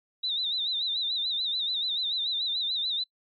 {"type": "tone with vibrato", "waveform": "sine", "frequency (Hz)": 3797, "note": "A#7", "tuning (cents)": 31, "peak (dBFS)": -26, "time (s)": [0.23, 3.04], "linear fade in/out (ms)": 10, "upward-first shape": "sine", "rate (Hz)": 6.9, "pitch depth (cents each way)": 110, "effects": ["noise-tail reverb RT60 0.1 s tail -26 dB re dry", "MP3 64 kbps"]}